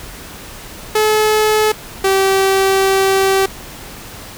sawtooth tone pair in turn, 429.7 / 386.5 Hz, A4 / G4, -41 / -24 cents, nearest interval major second, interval 183 cents, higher first, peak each -7 dBFS, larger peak neither, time 0.95-1.72 / 2.04-3.46 s, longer second, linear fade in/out 5 ms, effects pink hiss -33 dBFS RMS until 4.37 s

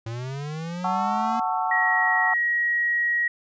square linear sweep, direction up, 111.3 to 233.1 Hz, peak -30 dBFS, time 0.06-1.4 s, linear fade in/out 5 ms
sine chord, F# minor seventh, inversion none, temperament just, 740 / 888 / 1110 / 1332 Hz, F#5 / A5 / C#6 / E6, 0 / +16 / +2 / +18 cents, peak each -26 / -26 / -30 / -31 dBFS, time 0.84-2.34 s, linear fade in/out 5 ms
sine tone, 1900 Hz, A#6, 33 cents sharp, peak -20 dBFS, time 1.71-3.28 s, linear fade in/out 5 ms
effects resampled to 16000 Hz

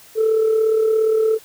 sine tone with amplitude modulation, 440.5 Hz, A4, 2 cents sharp, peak -10 dBFS, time 0.15-1.39 s, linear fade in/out 50 ms, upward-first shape sine, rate 37.2 Hz, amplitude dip 50%, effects tanh soft clip ceiling -10 dBFS + white hiss -46 dBFS RMS until 1.44 s

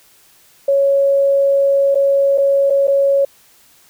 sine tone with dropouts, 554.4 Hz, C#5, in tune, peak -10 dBFS, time 0.68-3.25 s, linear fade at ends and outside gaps 5 ms, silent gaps 1.947-1.954 / 2.377-2.381 / 2.7-2.704 / 2.872-2.879 s, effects white hiss -50 dBFS RMS until 3.89 s

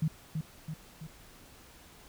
sine tone with echo, 156.9 Hz, D#3, 15 cents sharp, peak -25 dBFS, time 0.02-0.08 s, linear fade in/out 5 ms, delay 330 ms, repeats 3, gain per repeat -5 dB, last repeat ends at 1.07 s, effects pink hiss -55 dBFS RMS until 2.08 s

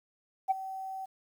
sine tone with ADSR envelope, 766 Hz, G5, 40 cents flat, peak -20 dBFS, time 0.48-1.06 s, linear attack 28 ms, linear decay 18 ms, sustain -16 dB, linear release 14 ms, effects tanh soft clip ceiling -18 dBFS + 10-bit

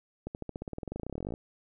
accelerating click train, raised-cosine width 2 ms, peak -23 dBFS, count 28, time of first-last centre 0.27-1.339 s, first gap 79 ms, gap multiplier 0.94, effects none

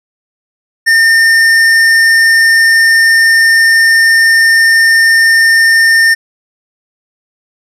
triangle tone with hard clipping, 1813 Hz, A#6, 49 cents flat, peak -6 dBFS, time 0.86-6.15 s, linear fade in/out 20 ms, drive 14 dB, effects none

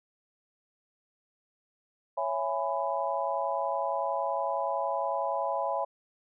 sine chord, C# minor seventh, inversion none, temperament just, 554.4 / 665.2 / 831.5 / 997.9 Hz, C#5 / E5 / G#5 / B5, 0 / +16 / +2 / +18 cents, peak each -33 dBFS, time 2.17-5.85 s, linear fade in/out 10 ms, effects none

